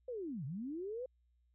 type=linear two-way sweep; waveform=sine; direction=down then up; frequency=523.3 to 122.8 to 523.3 Hz; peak=-39 dBFS; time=0.08-1.06 s; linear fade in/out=5 ms; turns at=0.45 s; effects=added 60 Hz sine -70 dBFS peak until 1.54 s